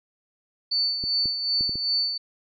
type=tone with tremolo; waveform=sine; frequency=4500 Hz; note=C#8; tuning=25 cents sharp; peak=-20 dBFS; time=0.71-2.18 s; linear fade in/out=10 ms; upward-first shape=sine; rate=2.6 Hz; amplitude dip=55%
type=clicks; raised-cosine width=3 ms; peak=-23 dBFS; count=5; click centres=1.039 / 1.257 / 1.609 / 1.694 / 1.756 s
effects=none